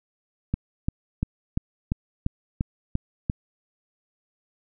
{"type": "click train", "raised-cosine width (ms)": 5, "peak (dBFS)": -11, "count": 9, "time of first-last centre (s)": [0.54, 3.299], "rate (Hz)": 2.9, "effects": []}